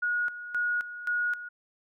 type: tone with tremolo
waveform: sine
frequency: 1448 Hz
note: F#6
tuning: 38 cents flat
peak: -25 dBFS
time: 0.02-1.49 s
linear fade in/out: 10 ms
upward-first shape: square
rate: 1.9 Hz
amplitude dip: 75%
effects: none